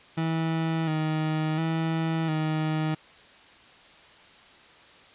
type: tone with vibrato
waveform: 30% pulse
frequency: 159.2 Hz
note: D#3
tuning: 40 cents sharp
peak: -22 dBFS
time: 0.17-2.95 s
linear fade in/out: 10 ms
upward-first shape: square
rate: 0.71 Hz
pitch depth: 34 cents each way
effects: white hiss -52 dBFS RMS until 5.14 s + resampled to 8000 Hz